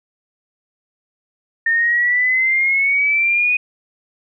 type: exponential sweep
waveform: sine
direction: up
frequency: 1816 to 2489 Hz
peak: -13 dBFS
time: 1.66-3.57 s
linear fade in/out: 5 ms
effects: none